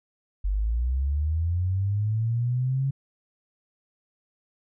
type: linear sweep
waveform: sine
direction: up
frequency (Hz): 46.25 to 137.7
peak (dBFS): -22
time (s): 0.44-2.91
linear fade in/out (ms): 10
effects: none